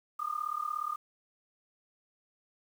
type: tone with amplitude modulation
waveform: sine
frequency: 1214 Hz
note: D#6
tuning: 43 cents flat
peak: -28 dBFS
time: 0.19-0.96 s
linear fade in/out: 10 ms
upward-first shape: sine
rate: 36.9 Hz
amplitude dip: 90%
effects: 9-bit